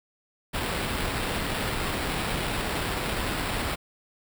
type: noise with sample-and-hold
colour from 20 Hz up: pink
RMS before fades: -29 dBFS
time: 0.53-3.76 s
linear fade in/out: 20 ms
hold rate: 6300 Hz
effects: none